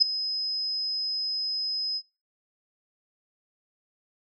sine tone with ADSR envelope, 5070 Hz, D#8, 32 cents sharp, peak -11 dBFS, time 0-2.02 s, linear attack 22 ms, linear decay 5 ms, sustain -15 dB, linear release 55 ms, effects noise-tail reverb RT60 0.3 s tail -18 dB re dry

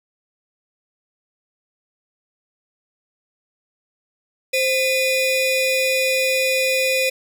40% pulse ring-modulated tone, 1494 Hz, F#6, 16 cents sharp, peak -13 dBFS, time 4.53-7.1 s, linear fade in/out 10 ms, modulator 970 Hz, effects none

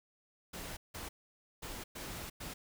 pink noise bursts at uneven times, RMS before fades -44 dBFS, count 5, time 0.53-0.77 / 0.94-1.09 / 1.62-1.84 / 1.95-2.3 / 2.4-2.54 s, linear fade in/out 10 ms, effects none

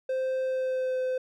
triangle tone with pitch glide, 521 to 513.2 Hz, C5 to C5, -7 to -34 cents, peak -24 dBFS, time 0.09-1.18 s, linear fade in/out 5 ms, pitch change -27 cents, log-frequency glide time 0.43-0.99 s, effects none

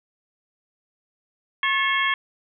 harmonic tone with a mistuned harmonic, 543 Hz, C#5, 36 cents flat, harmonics 2 / 3 / 4 / 5 / 6, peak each -25 / -24 / -24 / -32 / -28 dBFS, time 1.63-2.14 s, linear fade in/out 2 ms, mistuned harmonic 3, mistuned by +110 cents, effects none

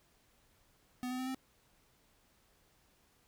square tone with pitch steps, 249.8 / 253.7 / 257.7 / 261.8 Hz, B3 / B3 / C4 / C4, +20 / +47 / -26 / +1 cents, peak -37 dBFS, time 1.03-1.346 s, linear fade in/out 0 ms, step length 79 ms, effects pink hiss -70 dBFS RMS until 3.27 s

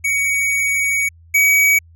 square tone pair in turn, 2247 / 2267 Hz, C#7 / C#7, +23 / +38 cents, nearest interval unison, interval 15 cents, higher second, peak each -16 / -11 dBFS, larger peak second, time 0.04-1.09 / 1.34-1.79 s, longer first, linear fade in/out 10 ms, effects added 83 Hz sine -43 dBFS peak until 1.95 s

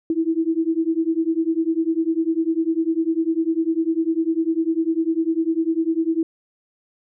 sine beating tone pair, 321.2 / 331.2 Hz, E4 / E4, -45 / +8 cents, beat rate 10 Hz, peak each -21 dBFS, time 0.1-6.23 s, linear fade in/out 2 ms, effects none

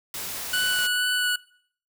white noise, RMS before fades -33 dBFS, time 0.14-0.87 s, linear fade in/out 2 ms
25% pulse tone with vibrato, 1480 Hz, F#6, in tune, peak -18 dBFS, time 0.53-1.36 s, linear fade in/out 5 ms, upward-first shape sine, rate 2.2 Hz, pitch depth 10 cents each way
clicks, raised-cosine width 0.3 ms, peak -23 / -32 dBFS, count 2, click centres 0.789 / 0.96 s
effects noise-tail reverb RT60 0.6 s tail -22 dB re dry

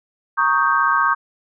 sine chord, Eb dominant seventh, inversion second, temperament equal, 932.3 / 1108.7 / 1244.5 / 1568 Hz, Bb5 / Db6 / Eb6 / G6, 0 / 0 / 0 / 0 cents, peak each -23 / -18 / -20 / -19 dBFS, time 0.37-1.15 s, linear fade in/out 20 ms, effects none

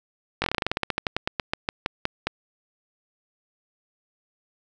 slowing click train, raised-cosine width 0.3 ms, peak -7 dBFS, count 23, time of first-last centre 0.42-2.27 s, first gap 20 ms, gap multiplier 1.12, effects none

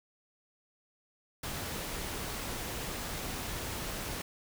pink noise, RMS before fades -38 dBFS, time 1.43-4.22 s, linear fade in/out 5 ms, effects none

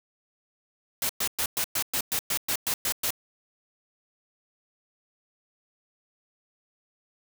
white noise bursts, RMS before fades -27 dBFS, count 12, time 1.02-3.106 s, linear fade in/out 2 ms, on 73 ms, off 110 ms, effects none

